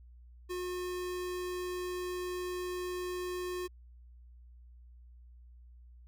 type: tone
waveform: square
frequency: 360.8 Hz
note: F#4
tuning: 44 cents flat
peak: -36 dBFS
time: 0.49-3.68 s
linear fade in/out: 20 ms
effects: added 60 Hz sine -52 dBFS peak until 6.07 s